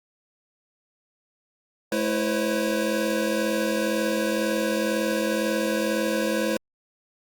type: tone cluster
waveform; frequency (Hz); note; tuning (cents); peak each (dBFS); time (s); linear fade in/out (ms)
square; 214.9 / 329.7 / 503 / 545; A3 / E4 / B4 / C#5; -41 / 0 / +32 / -29; -29; 1.92-6.57; 2
effects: Opus 48 kbps